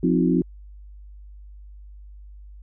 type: tone cluster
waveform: sine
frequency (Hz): 177.3 / 259.5 / 315.7 / 360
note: F3 / C4 / D#4 / F#4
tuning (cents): +26 / -14 / +25 / -47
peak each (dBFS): -21 / -21 / -23 / -25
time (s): 0.03-0.42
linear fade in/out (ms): 5
effects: added 50 Hz sine -40 dBFS peak until 2.62 s